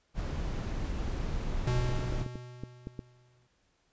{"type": "noise", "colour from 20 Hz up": "brown", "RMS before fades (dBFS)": -33, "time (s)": [0.14, 2.26], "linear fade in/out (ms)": 50}
{"type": "tone with exponential decay", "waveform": "square", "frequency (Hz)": 123.4, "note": "B2", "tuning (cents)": -1, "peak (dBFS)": -27, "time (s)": [1.67, 3.47], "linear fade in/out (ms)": 5, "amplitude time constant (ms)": 390}
{"type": "clicks", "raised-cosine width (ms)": 3, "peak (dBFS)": -25, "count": 9, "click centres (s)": [1.891, 1.991, 2.124, 2.217, 2.263, 2.356, 2.636, 2.871, 2.992]}
{"effects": ["pink hiss -72 dBFS RMS until 3.92 s", "resampled to 16000 Hz"]}